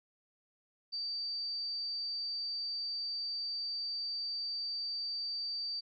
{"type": "tone", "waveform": "sine", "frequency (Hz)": 4635, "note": "D8", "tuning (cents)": -24, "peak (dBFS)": -35, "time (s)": [0.92, 5.81], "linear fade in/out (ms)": 20, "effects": []}